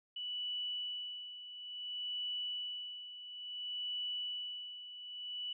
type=tone with tremolo; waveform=sine; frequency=2960 Hz; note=F#7; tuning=in tune; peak=-36 dBFS; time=0.16-5.53 s; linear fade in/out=5 ms; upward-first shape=sine; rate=0.58 Hz; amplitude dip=70%; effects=none